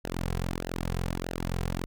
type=tone with flanger; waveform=sawtooth; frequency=43.65 Hz; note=F1; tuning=in tune; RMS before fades=-32 dBFS; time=0.04-1.86 s; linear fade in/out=10 ms; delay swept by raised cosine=0.85 to 3.45 ms; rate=1.6 Hz; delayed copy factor=-0.85; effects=none